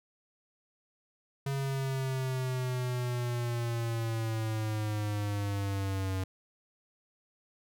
square linear sweep, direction down, 138.1 to 93.9 Hz, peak -31 dBFS, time 1.46-6.24 s, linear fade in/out 5 ms, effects none

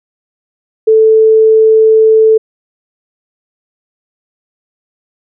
sine tone, 440 Hz, A4, in tune, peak -3 dBFS, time 0.87-2.38 s, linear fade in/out 10 ms, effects none

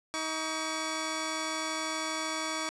10% pulse tone pair together, 316.5 / 1134 Hz, D#4 / C#6, +30 / +39 cents, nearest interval octave + minor seventh, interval 2209 cents, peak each -26 dBFS, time 0.14-2.69 s, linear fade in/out 0 ms, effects resampled to 24000 Hz + 10-bit

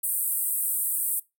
white band-pass noise, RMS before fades -27 dBFS, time 0.03-1.2 s, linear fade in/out 10 ms, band 8200 to 16000 Hz, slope 96 dB/octave, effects noise-tail reverb RT60 0.2 s tail -20 dB re dry

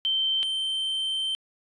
sine / triangle tone pair in turn, 3112 / 3112 Hz, G7 / G7, -13 / -13 cents, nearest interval unison, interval 0 cents, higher neither, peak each -22 / -24 dBFS, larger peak first, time 0.05-0.43 / 0.43-1.35 s, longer second, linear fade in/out 0 ms, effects resampled to 24000 Hz

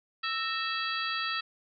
harmonic tone with a mistuned harmonic, 659.3 Hz, E5, in tune, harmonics 2 / 3 / 4 / 5 / 6 / 7, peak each -34 / -36 / -37 / -38 / -39 / -39 dBFS, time 0.23-1.41 s, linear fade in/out 10 ms, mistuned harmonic 3, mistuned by -120 cents, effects none

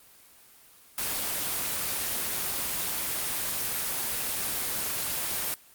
white noise, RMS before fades -30 dBFS, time 0.98-5.54 s, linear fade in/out 0 ms, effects white hiss -55 dBFS RMS until 5.74 s + Opus 24 kbps

